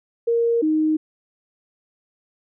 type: tone pair in turn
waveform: sine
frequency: 466.2 / 311.2 Hz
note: A#4 / D#4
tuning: 0 / 0 cents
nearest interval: perfect fifth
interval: 700 cents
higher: first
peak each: -16 dBFS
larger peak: neither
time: 0.27-0.62 / 0.62-0.97 s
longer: neither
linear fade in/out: 10 ms
effects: none